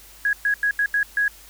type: tone bursts at uneven times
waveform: sine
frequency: 1661.2 Hz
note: G#6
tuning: in tune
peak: -17 dBFS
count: 6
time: 0.25-0.33 / 0.45-0.54 / 0.63-0.71 / 0.79-0.86 / 0.94-1.03 / 1.17-1.28 s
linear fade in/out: 2 ms
effects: added 50 Hz sine -51 dBFS peak until 1.49 s + white hiss -47 dBFS RMS until 1.49 s